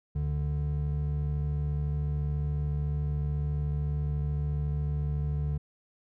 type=tone pair together; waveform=triangle; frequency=72.89 / 146.83 Hz; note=D2 / D3; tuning=-12 / 0 cents; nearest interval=octave; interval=1212 cents; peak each=-28 dBFS; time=0.15-5.58 s; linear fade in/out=10 ms; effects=none